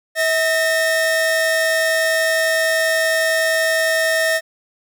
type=tone pair together; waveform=45% pulse; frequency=645 / 1824.3 Hz; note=E5 / A#6; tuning=-38 / -38 cents; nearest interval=octave + tritone; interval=1800 cents; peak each=-18 dBFS; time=0.15-4.41 s; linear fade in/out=50 ms; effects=none